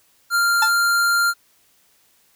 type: tone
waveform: square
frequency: 1393 Hz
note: F6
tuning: 5 cents flat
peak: -16 dBFS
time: 0.3-1.34 s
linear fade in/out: 50 ms
type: tone with exponential decay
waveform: 40% pulse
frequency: 880 Hz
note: A5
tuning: in tune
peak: -14 dBFS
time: 0.62-0.74 s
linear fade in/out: 5 ms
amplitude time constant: 24 ms
effects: white hiss -59 dBFS RMS until 2.35 s